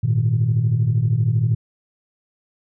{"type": "chord", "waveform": "sine", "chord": "Ab suspended second", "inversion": "none", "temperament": "equal", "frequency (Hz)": [103.83, 116.54, 155.56], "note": ["Ab2", "Bb2", "Eb3"], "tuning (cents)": [0, 0, 0], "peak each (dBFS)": [-22, -16, -22], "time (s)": [0.03, 1.55], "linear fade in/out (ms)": 10, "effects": ["tanh soft clip ceiling -9 dBFS"]}